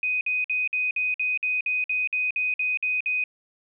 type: tone bursts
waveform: sine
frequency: 2500 Hz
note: D#7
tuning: 8 cents sharp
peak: -22 dBFS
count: 14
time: 0.03-3.239 s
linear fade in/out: 2 ms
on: 180 ms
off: 53 ms
effects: none